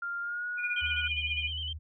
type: tone with pitch glide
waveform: sine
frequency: 1396.9 to 1454.5 Hz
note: F6 to F#6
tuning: 0 to -30 cents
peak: -32 dBFS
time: 0.02-1.08 s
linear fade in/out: 5 ms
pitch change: +70 cents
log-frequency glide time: 0.21-0.46 s
type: tone with tremolo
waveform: sine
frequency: 2432 Hz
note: D#7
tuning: 40 cents flat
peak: -28 dBFS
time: 0.57-1.51 s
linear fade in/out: 50 ms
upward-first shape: sine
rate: 15 Hz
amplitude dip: 80%
type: tone with vibrato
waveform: sine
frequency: 3060 Hz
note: G7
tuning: 42 cents flat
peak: -34 dBFS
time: 0.76-1.73 s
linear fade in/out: 5 ms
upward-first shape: square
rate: 9.8 Hz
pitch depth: 45 cents each way
type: tone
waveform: sine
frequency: 77.78 Hz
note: D#2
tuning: in tune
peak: -37 dBFS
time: 0.81-1.79 s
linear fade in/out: 20 ms
effects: none